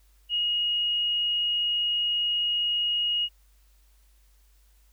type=tone; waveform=sine; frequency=2879 Hz; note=F#7; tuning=48 cents flat; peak=-23 dBFS; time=0.29-3.29 s; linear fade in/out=50 ms; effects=added 50 Hz sine -57 dBFS peak until 4.92 s + white hiss -67 dBFS RMS until 4.92 s